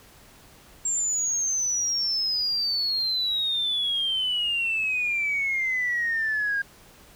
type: exponential sweep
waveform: sine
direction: down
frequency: 7459 to 1609 Hz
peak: -22 dBFS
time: 0.85-6.62 s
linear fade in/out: 5 ms
effects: tanh soft clip ceiling -18 dBFS + pink hiss -52 dBFS RMS until 7.15 s